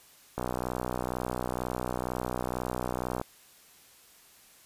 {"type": "click train", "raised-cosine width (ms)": 1, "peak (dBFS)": -17, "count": 177, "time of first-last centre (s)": [0.38, 3.214], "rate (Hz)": 62.1, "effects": ["white hiss -57 dBFS RMS until 4.65 s", "resampled to 32000 Hz"]}